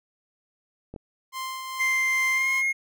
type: clicks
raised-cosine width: 2 ms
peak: -25 dBFS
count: 2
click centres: 0.94 / 0.962 s
type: tone with tremolo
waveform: sawtooth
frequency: 1046.5 Hz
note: C6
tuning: in tune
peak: -26 dBFS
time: 1.32-2.63 s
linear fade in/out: 50 ms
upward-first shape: triangle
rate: 2.4 Hz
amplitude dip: 40%
type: tone with pitch glide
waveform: triangle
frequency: 2093 to 2147 Hz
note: C7 to C7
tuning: 0 to +44 cents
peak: -20 dBFS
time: 1.79-2.73 s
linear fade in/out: 20 ms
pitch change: +44 cents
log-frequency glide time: 2.33-2.49 s
effects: none